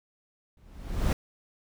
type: noise with exponential growth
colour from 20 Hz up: brown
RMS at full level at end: -19 dBFS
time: 0.57-1.13 s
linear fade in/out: 2 ms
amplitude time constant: 120 ms
effects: none